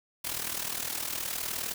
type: noise with amplitude modulation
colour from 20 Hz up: white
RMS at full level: -31 dBFS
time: 0.24-1.74 s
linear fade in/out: 10 ms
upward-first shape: sine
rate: 39.5 Hz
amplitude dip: 70%
effects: none